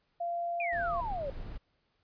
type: tone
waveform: sine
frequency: 689 Hz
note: F5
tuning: 24 cents flat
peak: -31 dBFS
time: 0.2-1.01 s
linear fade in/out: 10 ms
type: exponential sweep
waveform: sine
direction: down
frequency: 2501 to 529 Hz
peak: -33 dBFS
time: 0.6-1.3 s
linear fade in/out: 2 ms
type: noise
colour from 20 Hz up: brown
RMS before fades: -41 dBFS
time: 0.72-1.58 s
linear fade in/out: 10 ms
effects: pink hiss -75 dBFS RMS until 2.03 s + resampled to 11025 Hz